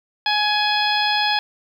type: harmonic tone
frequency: 839 Hz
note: G#5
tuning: 17 cents sharp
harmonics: 1 / 2 / 3 / 4 / 5 / 6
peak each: -21 / -24 / -26 / -23 / -27 / -27 dBFS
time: 0.26-1.39 s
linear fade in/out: 2 ms
effects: 8-bit

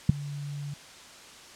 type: tone with ADSR envelope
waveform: sine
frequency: 143.9 Hz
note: D3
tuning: 35 cents flat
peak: -9 dBFS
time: 0.09-0.74 s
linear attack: 5 ms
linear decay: 8 ms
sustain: -24 dB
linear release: 5 ms
effects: white hiss -48 dBFS RMS until 1.55 s + low-pass 7000 Hz 12 dB/octave

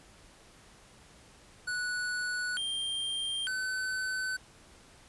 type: tone with pitch steps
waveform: square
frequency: 1475 / 3182 / 1518 Hz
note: F#6 / G7 / F#6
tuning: -6 / +25 / +44 cents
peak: -32 dBFS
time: 1.67-4.37 s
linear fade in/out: 10 ms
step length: 900 ms
effects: pink hiss -57 dBFS RMS until 5.08 s + resampled to 24000 Hz

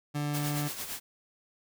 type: tone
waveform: 30% pulse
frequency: 146.8 Hz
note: D3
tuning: in tune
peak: -27 dBFS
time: 0.14-0.69 s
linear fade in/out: 20 ms
type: noise with tremolo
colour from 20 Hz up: white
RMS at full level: -36 dBFS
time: 0.33-1 s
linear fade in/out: 20 ms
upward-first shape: sine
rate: 8.8 Hz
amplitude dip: 55%
effects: none

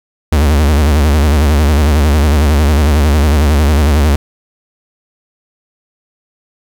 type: tone with vibrato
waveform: 45% pulse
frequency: 74 Hz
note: D2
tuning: 14 cents sharp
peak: -7 dBFS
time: 0.32-4.16 s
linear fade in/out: 5 ms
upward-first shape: sine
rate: 11 Hz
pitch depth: 120 cents each way
effects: 8-bit

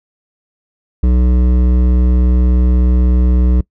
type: tone with hard clipping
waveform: sine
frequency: 61.74 Hz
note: B1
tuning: in tune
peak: -10 dBFS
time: 1.03-3.61 s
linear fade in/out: 5 ms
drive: 12 dB
effects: noise-tail reverb RT60 0.1 s tail -23 dB re dry

